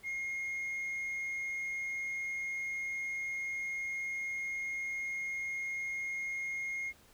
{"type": "tone", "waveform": "sine", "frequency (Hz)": 2142, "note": "C7", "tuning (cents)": 40, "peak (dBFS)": -32, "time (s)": [0.03, 6.93], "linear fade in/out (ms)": 50, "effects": ["tanh soft clip ceiling -34 dBFS", "pink hiss -62 dBFS RMS until 7.13 s"]}